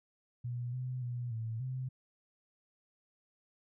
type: tone with pitch steps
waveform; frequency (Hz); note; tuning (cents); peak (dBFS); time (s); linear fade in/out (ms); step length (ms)
sine; 121.6 / 127.1 / 121.8 / 112.7 / 129.2; B2 / C3 / B2 / A2 / C3; -26 / -50 / -24 / +42 / -21; -35; 0.44-1.89; 10; 290
effects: none